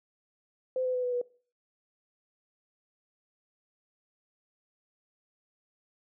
sine tone with pitch steps, 514 / 507.5 / 501.1 / 494.8 / 488.5 Hz, C5 / B4 / B4 / B4 / B4, -31 / +47 / +25 / +3 / -19 cents, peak -27 dBFS, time 0.76-1.215 s, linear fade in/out 2 ms, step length 91 ms, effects noise-tail reverb RT60 0.4 s tail -21 dB re dry

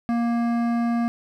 triangle tone with hard clipping, 234.9 Hz, A#3, 13 cents sharp, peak -22 dBFS, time 0.09-1.08 s, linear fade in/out 0 ms, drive 17 dB, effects none

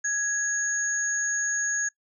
sine tone pair together, 1661.2 / 6645 Hz, G#6 / G#8, 0 / 0 cents, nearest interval 2 octaves, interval 2400 cents, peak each -27 dBFS, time 0.04-1.89 s, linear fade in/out 10 ms, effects noise-tail reverb RT60 0.1 s tail -22 dB re dry

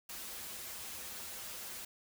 white noise with comb filter, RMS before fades -45 dBFS, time 0.09-1.85 s, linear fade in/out 5 ms, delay 6.9 ms, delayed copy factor -0.8, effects none

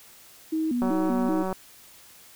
sine tone with vibrato, 277.9 Hz, C#4, 4 cents sharp, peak -23 dBFS, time 0.52-1.43 s, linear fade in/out 10 ms, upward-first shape square, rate 2.6 Hz, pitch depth 230 cents each way
click train, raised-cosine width 1 ms, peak -17 dBFS, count 134, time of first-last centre 0.82-1.527 s, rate 188 Hz
effects white hiss -51 dBFS RMS until 2.35 s

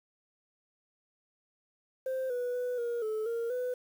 sine tone with pitch steps, 522 / 491 / 495.1 / 473.7 / 433.8 / 464.6 / 498.6 Hz, C5 / B4 / B4 / A#4 / A4 / A#4 / B4, -4 / -10 / +4 / +28 / -25 / -6 / +16 cents, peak -28 dBFS, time 2.06-3.74 s, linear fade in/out 5 ms, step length 240 ms, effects tanh soft clip ceiling -29 dBFS + 9-bit

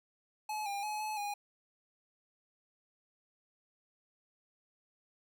square tone with pitch steps, 854 / 803 / 848 / 858 / 820 Hz, G#5 / G5 / G#5 / A5 / G#5, +48 / +41 / +36 / -44 / -22 cents, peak -36 dBFS, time 0.49-1.34 s, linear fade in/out 5 ms, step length 170 ms, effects none

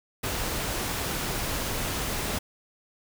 pink noise, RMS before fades -30 dBFS, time 0.23-2.39 s, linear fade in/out 10 ms, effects none

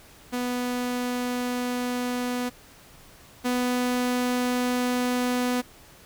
sawtooth tone pair in turn, 246.9 / 247.9 Hz, B3 / B3, 0 / +7 cents, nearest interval unison, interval 7 cents, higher second, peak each -22 / -19 dBFS, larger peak second, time 0.32-2.5 / 3.44-5.62 s, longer neither, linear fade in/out 20 ms, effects pink hiss -51 dBFS RMS until 6.05 s

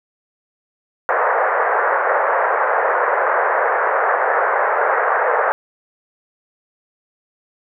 pink band-pass noise, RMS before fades -17 dBFS, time 1.09-5.52 s, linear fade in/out 0 ms, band 470 to 1800 Hz, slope 48 dB/octave, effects none

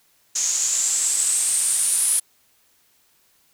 blue noise with low-pass filter sweep, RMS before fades -21 dBFS, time 0.35-2.2 s, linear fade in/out 10 ms, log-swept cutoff 6600 to 10000 Hz, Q 7.9, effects white hiss -61 dBFS RMS until 3.53 s

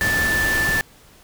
sine tone in noise, 1760 Hz, A6, in tune, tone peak -18 dBFS, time 0.01-0.81 s, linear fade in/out 0 ms, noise pink, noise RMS -25 dBFS, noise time 0.01-0.81 s, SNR +4 dB, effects pink hiss -50 dBFS RMS until 1.23 s

